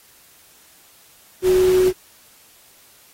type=tone in noise; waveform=sine; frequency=370 Hz; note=F#4; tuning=in tune; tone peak=-12 dBFS; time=1.42-1.93 s; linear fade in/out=50 ms; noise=pink; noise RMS=-30 dBFS; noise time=1.42-1.93 s; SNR=+15 dB; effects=white hiss -51 dBFS RMS until 3.13 s + AAC 48 kbps